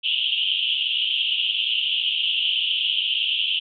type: band-pass noise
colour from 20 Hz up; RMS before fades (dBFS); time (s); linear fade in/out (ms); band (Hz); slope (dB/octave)
pink; -23; 0.03-3.6; 20; 2800 to 3300; 96
effects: none